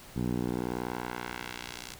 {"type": "tone with band-pass filter sweep", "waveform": "10% pulse", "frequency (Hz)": 60.8, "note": "B1", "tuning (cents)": -26, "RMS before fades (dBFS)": -35, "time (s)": [0.16, 1.95], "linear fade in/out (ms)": 5, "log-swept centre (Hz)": [170, 6500], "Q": 0.8, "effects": ["pink hiss -50 dBFS RMS until 1.99 s"]}